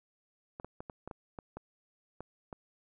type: clicks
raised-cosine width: 1 ms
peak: -28 dBFS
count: 10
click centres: 0.599 / 0.646 / 0.805 / 0.898 / 1.076 / 1.112 / 1.388 / 1.57 / 2.206 / 2.528 s
effects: none